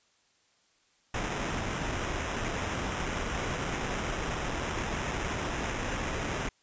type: noise with sample-and-hold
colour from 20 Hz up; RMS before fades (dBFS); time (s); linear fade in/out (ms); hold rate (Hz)
pink; -33; 1.14-6.49; 5; 4410
effects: white hiss -68 dBFS RMS until 6.62 s + resampled to 16000 Hz